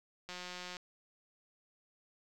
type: click train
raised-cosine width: 0.2 ms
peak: -27 dBFS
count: 87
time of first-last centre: 0.29-0.768 s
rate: 180 Hz
effects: none